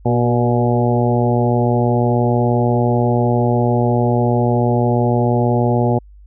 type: harmonic tone with a mistuned harmonic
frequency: 120.3 Hz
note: B2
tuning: 45 cents flat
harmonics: 1 / 2 / 3 / 4 / 5 / 6 / 7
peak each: -16 / -19 / -21 / -22 / -23 / -24 / -24 dBFS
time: 0.05-5.99 s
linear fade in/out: 10 ms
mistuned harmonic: 3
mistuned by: +29 cents
effects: added 50 Hz sine -39 dBFS peak until 6.26 s